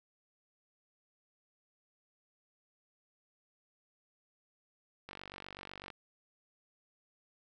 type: click train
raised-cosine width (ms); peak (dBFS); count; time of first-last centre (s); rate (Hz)
0.3; -29; 40; 5.09-5.902; 48
effects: none